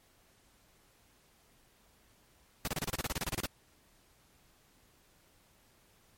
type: noise bursts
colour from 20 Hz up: pink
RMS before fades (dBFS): -34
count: 15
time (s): 2.65-3.459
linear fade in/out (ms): 0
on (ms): 25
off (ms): 31
effects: pink hiss -66 dBFS RMS until 6.17 s + MP3 64 kbps